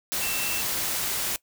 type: tone in noise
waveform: sine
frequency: 2682 Hz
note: E7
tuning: 29 cents sharp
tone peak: -32 dBFS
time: 0.22-0.61 s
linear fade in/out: 0 ms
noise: white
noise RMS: -28 dBFS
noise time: 0.12-1.36 s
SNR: -7 dB
effects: noise-tail reverb RT60 0.1 s tail -20 dB re dry

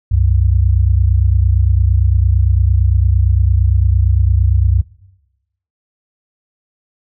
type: tone pair together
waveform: sine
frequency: 65.8 / 94.6 Hz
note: C2 / F#2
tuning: +10 / +39 cents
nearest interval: tritone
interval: 629 cents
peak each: -12 dBFS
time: 0.11-4.82 s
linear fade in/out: 10 ms
effects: noise-tail reverb RT60 0.9 s tail -19 dB re dry

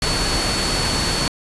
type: tone in noise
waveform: sine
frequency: 4435 Hz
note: C#8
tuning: in tune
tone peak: -24 dBFS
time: 0.02-1.28 s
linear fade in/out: 2 ms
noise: pink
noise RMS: -21 dBFS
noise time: 0.02-1.28 s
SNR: -6 dB
effects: resampled to 24000 Hz

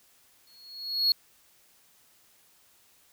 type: tone with exponential growth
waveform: triangle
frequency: 4328 Hz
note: C#8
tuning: 42 cents flat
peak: -17 dBFS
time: 0.47-1.12 s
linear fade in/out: 2 ms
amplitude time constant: 140 ms
effects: white hiss -62 dBFS RMS until 3.12 s

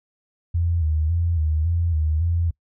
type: tone with vibrato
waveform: sine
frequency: 81.3 Hz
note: E2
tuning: 23 cents flat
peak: -18 dBFS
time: 0.54-2.51 s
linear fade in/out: 10 ms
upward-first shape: square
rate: 1.8 Hz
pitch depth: 77 cents each way
effects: noise-tail reverb RT60 0.1 s tail -24 dB re dry

